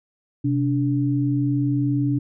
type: tone pair together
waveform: sine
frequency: 128.65 / 288.8 Hz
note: C3 / D4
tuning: -29 / -29 cents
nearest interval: octave + major second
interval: 1400 cents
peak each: -21 dBFS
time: 0.44-2.19 s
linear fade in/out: 10 ms
effects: none